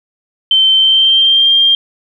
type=tone with pitch glide; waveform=sine; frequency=3100 to 3195 Hz; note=G7 to G7; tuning=-20 to +32 cents; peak=-6 dBFS; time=0.51-1.75 s; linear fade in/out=2 ms; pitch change=+52 cents; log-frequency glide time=0.75-1.52 s; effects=8-bit